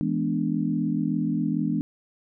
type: chord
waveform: sine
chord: E dominant seventh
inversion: none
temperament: equal with one note detuned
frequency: 164.81 / 209.7 / 246.9 / 293.7 Hz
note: E3 / G#3 / B3 / D4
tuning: 0 / +17 / 0 / 0 cents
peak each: -28 dBFS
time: 0.01-1.81 s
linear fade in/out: 0 ms
effects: none

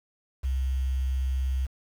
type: tone with quantisation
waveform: sine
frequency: 65.41 Hz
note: C2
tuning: in tune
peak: -24 dBFS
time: 0.43-1.67 s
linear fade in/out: 20 ms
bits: 8
effects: none

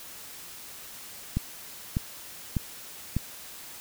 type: click train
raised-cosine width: 5 ms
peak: -13 dBFS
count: 4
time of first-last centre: 1.37-3.166 s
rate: 1.67 Hz
effects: white hiss -44 dBFS RMS until 3.8 s

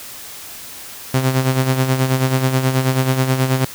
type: tone with tremolo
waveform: sawtooth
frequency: 130.81 Hz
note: C3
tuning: in tune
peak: -8 dBFS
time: 1.14-3.65 s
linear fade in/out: 2 ms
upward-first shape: sine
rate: 9.3 Hz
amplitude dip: 60%
effects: white hiss -34 dBFS RMS until 3.74 s

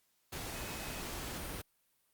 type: tone in noise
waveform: sine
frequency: 2541 Hz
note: D#7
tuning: 36 cents sharp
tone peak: -52 dBFS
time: 0.54-1.02 s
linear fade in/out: 10 ms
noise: pink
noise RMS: -42 dBFS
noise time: 0.32-1.62 s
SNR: -13 dB
effects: white hiss -75 dBFS RMS until 2.13 s + Opus 48 kbps

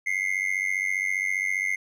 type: tone with amplitude modulation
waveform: triangle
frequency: 2100 Hz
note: C7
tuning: 6 cents sharp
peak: -18 dBFS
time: 0.06-1.76 s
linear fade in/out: 10 ms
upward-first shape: sine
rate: 95 Hz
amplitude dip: 100%
effects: none

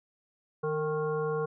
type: harmonic tone with a mistuned harmonic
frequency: 155.56 Hz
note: D#3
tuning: in tune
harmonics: 1 / 3 / 5 / 7 / 9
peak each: -35 / -29 / -42 / -38 / -42 dBFS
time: 0.63-1.46 s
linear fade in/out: 10 ms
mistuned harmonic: 3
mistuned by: -33 cents
effects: none

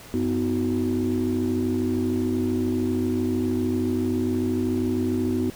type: tone cluster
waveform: sine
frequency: 94.7 / 250.6 / 317.9 / 370.9 Hz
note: F#2 / B3 / D#4 / F#4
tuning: +41 / +25 / +37 / +4 cents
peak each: -29 / -23 / -27 / -27 dBFS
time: 0.14-5.5 s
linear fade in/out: 0 ms
effects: tanh soft clip ceiling -15 dBFS + pink hiss -44 dBFS RMS until 5.55 s

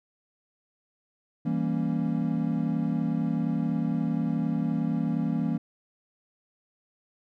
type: chord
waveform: triangle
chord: E diminished seventh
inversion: none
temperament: equal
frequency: 164.81 / 196 / 233.1 / 277.2 Hz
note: E3 / G3 / Bb3 / Db4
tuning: 0 / 0 / 0 / 0 cents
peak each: -27 / -30 / -27 / -30 dBFS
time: 1.45-5.58 s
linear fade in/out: 10 ms
effects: none

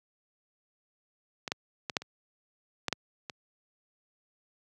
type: clicks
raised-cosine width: 0.2 ms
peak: -17 / -12 / -15 / -9 / -26 / -11 / -11 / -20 dBFS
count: 8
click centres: 1.478 / 1.519 / 1.898 / 1.968 / 2.02 / 2.883 / 2.927 / 3.298 s
effects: high-pass 100 Hz 12 dB/octave

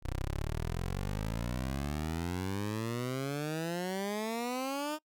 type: exponential sweep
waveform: 15% pulse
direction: up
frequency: 30.15 to 311.1 Hz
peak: -27 dBFS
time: 0.02-4.99 s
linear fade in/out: 50 ms
effects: noise-tail reverb RT60 0.1 s tail -25 dB re dry

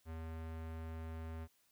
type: tone with low-pass filter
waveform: square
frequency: 80.9 Hz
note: E2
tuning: 32 cents flat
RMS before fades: -45 dBFS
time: 0.05-1.48 s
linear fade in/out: 50 ms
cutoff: 2100 Hz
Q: 0.84
effects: white hiss -74 dBFS RMS until 1.71 s

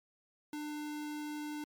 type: tone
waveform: square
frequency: 299 Hz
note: D4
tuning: 31 cents sharp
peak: -39 dBFS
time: 0.53-1.64 s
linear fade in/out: 2 ms
effects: MP3 96 kbps

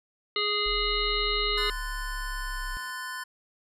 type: harmonic tone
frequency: 415.3 Hz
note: G#4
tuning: in tune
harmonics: 1 / 3 / 5 / 7 / 9 / 10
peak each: -32 / -32 / -32 / -32 / -32 / -32 dBFS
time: 0.36-1.7 s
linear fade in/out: 2 ms
type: exponential sweep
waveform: sine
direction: down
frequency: 41.26 to 32.7 Hz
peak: -33 dBFS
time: 0.66-2.77 s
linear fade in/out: 0 ms
type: click train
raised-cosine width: 0.3 ms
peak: -40 dBFS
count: 141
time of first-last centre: 0.88-2.897 s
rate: 69.4 Hz
type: chord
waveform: square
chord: F# diminished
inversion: second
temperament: equal with one note detuned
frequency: 1028.5 / 1480 / 1760 Hz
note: C6 / F#6 / A6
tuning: -30 / 0 / 0 cents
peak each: -39 dBFS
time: 1.57-3.24 s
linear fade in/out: 10 ms
effects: resampled to 32000 Hz

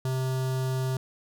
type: tone with notch filter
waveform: square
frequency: 130.4 Hz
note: C3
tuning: 5 cents flat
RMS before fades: -28 dBFS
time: 0.05-0.97 s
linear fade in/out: 2 ms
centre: 2200 Hz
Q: 1.7
effects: none

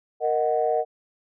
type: chord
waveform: sine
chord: D# minor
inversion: second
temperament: equal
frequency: 466.2 / 622.3 / 740 Hz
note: A#4 / D#5 / F#5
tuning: 0 / 0 / 0 cents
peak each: -24 dBFS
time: 0.2-0.85 s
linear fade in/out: 50 ms
effects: tanh soft clip ceiling -10 dBFS

